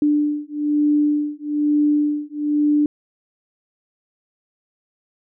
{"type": "beating tone pair", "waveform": "sine", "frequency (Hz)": [295.5, 296.6], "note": ["D4", "D4"], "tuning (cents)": [11, 17], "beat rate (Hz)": 1.1, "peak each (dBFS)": -19, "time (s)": [0.02, 2.86], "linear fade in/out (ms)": 2, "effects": []}